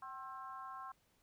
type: harmonic tone with a mistuned harmonic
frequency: 266.3 Hz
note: C4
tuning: 31 cents sharp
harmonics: 3 / 4 / 5 / 6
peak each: -53 / -47 / -52 / -60 dBFS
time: 0.02-0.92 s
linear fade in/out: 5 ms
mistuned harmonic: 3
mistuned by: -68 cents
effects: pink hiss -75 dBFS RMS until 1.22 s